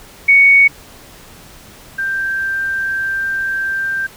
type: tone pair in turn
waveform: sine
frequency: 2228 / 1575.4 Hz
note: C#7 / G6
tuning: +8 / +8 cents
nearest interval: tritone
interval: 600 cents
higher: first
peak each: -5 / -16 dBFS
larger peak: first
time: 0.28-0.68 / 1.98-4.07 s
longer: second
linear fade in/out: 10 ms
effects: pink hiss -40 dBFS RMS until 4.16 s